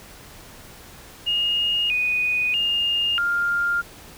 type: tone with pitch steps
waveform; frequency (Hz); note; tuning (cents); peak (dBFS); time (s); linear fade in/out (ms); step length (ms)
sine; 2851 / 2481 / 2827 / 1401; F7 / D#7 / F7 / F6; +35 / -6 / +20 / +5; -19; 1.26-3.82; 20; 640
effects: pink hiss -44 dBFS RMS until 4.17 s